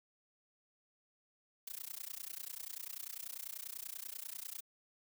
blue noise with amplitude modulation, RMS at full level -42 dBFS, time 1.67-4.61 s, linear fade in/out 5 ms, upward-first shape sine, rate 30.2 Hz, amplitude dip 100%, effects none

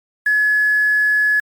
sine tone with quantisation, 1700 Hz, G#6, 40 cents sharp, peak -12 dBFS, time 0.26-1.4 s, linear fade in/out 5 ms, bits 6, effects MP3 96 kbps

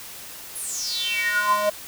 square tone with high-pass filter sweep, 207.7 Hz, G#3, in tune, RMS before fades -24 dBFS, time 0.55-1.7 s, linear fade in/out 10 ms, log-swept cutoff 11000 to 650 Hz, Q 8.6, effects white hiss -39 dBFS RMS until 1.87 s

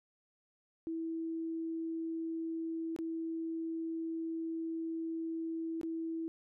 sine tone with dropouts, 326.9 Hz, E4, 14 cents flat, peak -35 dBFS, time 0.87-6.28 s, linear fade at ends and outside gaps 0 ms, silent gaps 2.963-2.988 / 5.813-5.832 s, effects none

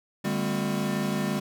square tone cluster, 147.9 / 199.9 / 225.8 / 257.6 / 360.4 Hz, D3 / G3 / A3 / C4 / F#4, +13 / +34 / +45 / -27 / -45 cents, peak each -34 / -29 / -35 / -35 / -36 dBFS, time 0.24-1.4 s, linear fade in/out 10 ms, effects none

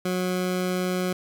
20% pulse tone, 182.5 Hz, F#3, 24 cents flat, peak -19 dBFS, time 0.05-1.13 s, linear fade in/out 5 ms, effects none

